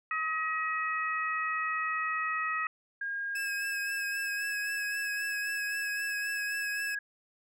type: harmonic tone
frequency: 635 Hz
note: D#5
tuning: 35 cents sharp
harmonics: 2 / 3 / 4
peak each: -32 / -33 / -38 dBFS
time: 0.11-2.67 s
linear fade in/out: 2 ms
type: tone with pitch glide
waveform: sine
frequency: 1622 to 1653.2 Hz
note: G#6 to G#6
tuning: -41 to -8 cents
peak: -32 dBFS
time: 3.01-6.99 s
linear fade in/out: 5 ms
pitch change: +33 cents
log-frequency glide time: 4.28-4.49 s
type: tone with vibrato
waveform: sawtooth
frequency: 2589 Hz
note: E7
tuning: 32 cents flat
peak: -33 dBFS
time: 3.35-6.95 s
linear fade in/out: 5 ms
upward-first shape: sine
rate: 3.8 Hz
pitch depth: 36 cents each way
effects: none